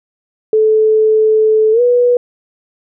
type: tone with pitch glide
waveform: sine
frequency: 435 to 488.3 Hz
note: A4 to B4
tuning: -20 to -20 cents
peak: -7 dBFS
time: 0.53-2.17 s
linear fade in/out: 2 ms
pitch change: +200 cents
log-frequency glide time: 1.72-1.81 s
effects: none